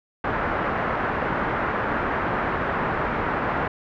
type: low-pass noise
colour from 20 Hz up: white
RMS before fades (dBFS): -25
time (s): 0.24-3.68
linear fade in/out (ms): 5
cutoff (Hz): 1600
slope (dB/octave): 24
effects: none